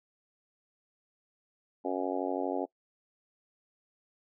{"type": "harmonic tone", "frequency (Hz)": 92.5, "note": "F#2", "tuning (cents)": 0, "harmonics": [3, 4, 5, 6, 7, 8, 9], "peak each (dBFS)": [-35, -36, -37, -38, -38, -39, -40], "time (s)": [1.84, 2.66], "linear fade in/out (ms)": 20, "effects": ["noise-tail reverb RT60 0.1 s tail -22 dB re dry"]}